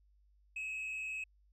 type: tone with frequency modulation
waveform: sine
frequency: 2569 Hz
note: E7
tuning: 45 cents flat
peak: -35 dBFS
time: 0.56-1.24 s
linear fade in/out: 5 ms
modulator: 120 Hz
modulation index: 0.42
effects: tanh soft clip ceiling -37 dBFS + added 50 Hz sine -65 dBFS peak until 1.52 s